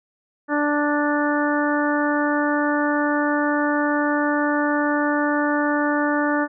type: harmonic tone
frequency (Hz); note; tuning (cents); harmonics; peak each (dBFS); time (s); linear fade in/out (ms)
293.7; D4; 0; 1 / 2 / 3 / 4 / 5 / 6; -21 / -25 / -27 / -28 / -27 / -28; 0.48-6.48; 50
effects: none